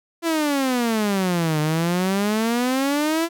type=exponential two-way sweep; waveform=sawtooth; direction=down then up; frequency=340.6 to 150.3 to 340.6 Hz; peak=-15 dBFS; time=0.22-3.29 s; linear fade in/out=50 ms; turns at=1.6 s; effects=none